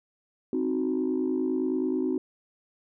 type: chord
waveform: sine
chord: C diminished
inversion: none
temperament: equal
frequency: 261.6 / 311.1 / 370 Hz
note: C4 / Eb4 / Gb4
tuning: 0 / 0 / 0 cents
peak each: -27 / -29 / -28 dBFS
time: 0.53-2.18 s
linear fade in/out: 2 ms
effects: tanh soft clip ceiling -18 dBFS